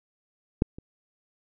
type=clicks; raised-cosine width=3 ms; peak=-7 / -27 dBFS; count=2; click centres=0.621 / 0.785 s; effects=none